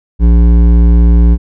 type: tone with hard clipping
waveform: sine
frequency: 58 Hz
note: A#1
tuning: 8 cents flat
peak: -5 dBFS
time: 0.19-1.38 s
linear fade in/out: 50 ms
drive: 11 dB
effects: none